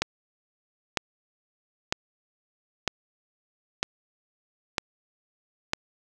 click train, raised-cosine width 0.2 ms, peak -6 dBFS, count 7, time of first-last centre 0.02-5.734 s, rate 1.05 Hz, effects none

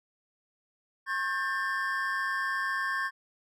triangle tone cluster, 1084 / 1590 / 1786 Hz, C#6 / G6 / A6, -39 / +24 / +25 cents, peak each -31 dBFS, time 1.06-3.11 s, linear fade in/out 50 ms, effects none

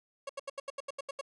30% pulse tone bursts, 552 Hz, C#5, 7 cents flat, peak -33 dBFS, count 10, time 0.27-1.212 s, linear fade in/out 5 ms, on 24 ms, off 78 ms, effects resampled to 24000 Hz

